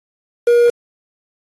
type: tone with quantisation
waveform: triangle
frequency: 476.5 Hz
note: A#4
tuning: 38 cents sharp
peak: -6 dBFS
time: 0.47-0.7 s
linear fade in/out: 5 ms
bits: 5
effects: AAC 32 kbps